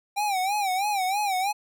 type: tone with vibrato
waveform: square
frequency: 787 Hz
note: G5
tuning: 7 cents sharp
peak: -24 dBFS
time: 0.16-1.53 s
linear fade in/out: 20 ms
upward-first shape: sine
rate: 3.1 Hz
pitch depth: 120 cents each way
effects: none